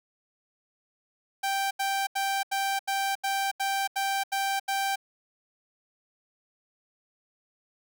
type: tone bursts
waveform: sawtooth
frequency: 784 Hz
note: G5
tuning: in tune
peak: -22 dBFS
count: 10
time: 1.43-4.959 s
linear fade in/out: 10 ms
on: 280 ms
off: 81 ms
effects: none